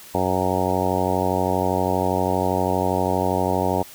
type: harmonic tone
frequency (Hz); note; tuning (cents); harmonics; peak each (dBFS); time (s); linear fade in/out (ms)
92.5; F#2; 0; 1 / 2 / 3 / 4 / 5 / 6 / 7 / 8 / 9 / 10; -28 / -28 / -28 / -28 / -28 / -28 / -28 / -28 / -28 / -28; 0.14-3.83; 10
effects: white hiss -43 dBFS RMS until 3.94 s